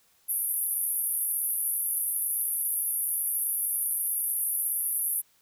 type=band-pass noise; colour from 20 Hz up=pink; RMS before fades=-29 dBFS; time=0.28-5.22 s; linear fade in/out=20 ms; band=10000 to 13000 Hz; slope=96 dB/octave; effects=white hiss -65 dBFS RMS until 5.41 s